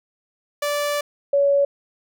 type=tone pair in turn; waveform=sawtooth / sine; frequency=583 / 563.1 Hz; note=D5 / C#5; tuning=-13 / +27 cents; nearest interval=minor second; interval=60 cents; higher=first; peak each=-17 / -14 dBFS; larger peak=second; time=0.62-1.01 / 1.33-1.65 s; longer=first; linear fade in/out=5 ms; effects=none